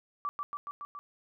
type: tone with echo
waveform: sine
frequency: 1159 Hz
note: D6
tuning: 23 cents flat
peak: -30 dBFS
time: 0.25-0.29 s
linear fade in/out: 0 ms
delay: 140 ms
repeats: 5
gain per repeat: -2 dB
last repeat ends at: 0.99 s
effects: none